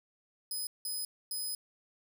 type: tone bursts at uneven times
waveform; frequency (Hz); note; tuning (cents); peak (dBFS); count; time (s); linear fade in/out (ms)
5% pulse; 5030; D#8; +18; -29; 3; 0.51-0.67 / 0.85-1.05 / 1.31-1.55; 2
effects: none